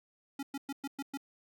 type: tone bursts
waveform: square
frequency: 277.2 Hz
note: C#4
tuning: in tune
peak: -36 dBFS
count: 6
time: 0.39-1.174 s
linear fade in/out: 5 ms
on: 39 ms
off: 110 ms
effects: none